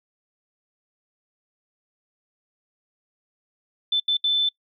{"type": "tone bursts at uneven times", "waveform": "sine", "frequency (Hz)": 3525, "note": "A7", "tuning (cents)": 2, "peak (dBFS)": -18, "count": 3, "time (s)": [[3.92, 4], [4.08, 4.17], [4.24, 4.49]], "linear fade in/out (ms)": 5, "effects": ["noise-tail reverb RT60 0.1 s tail -25 dB re dry"]}